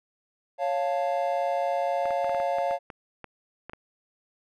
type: chord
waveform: triangle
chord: Db augmented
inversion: none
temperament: equal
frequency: 554.4 / 698.5 / 880 Hz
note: Db5 / F5 / A5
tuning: 0 / 0 / 0 cents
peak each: -26 / -25 / -31 dBFS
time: 0.58-2.79 s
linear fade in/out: 50 ms
type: clicks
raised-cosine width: 0.5 ms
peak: -24 dBFS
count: 12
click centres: 2.056 / 2.107 / 2.245 / 2.295 / 2.347 / 2.401 / 2.585 / 2.71 / 2.902 / 3.243 / 3.696 / 3.734 s
effects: none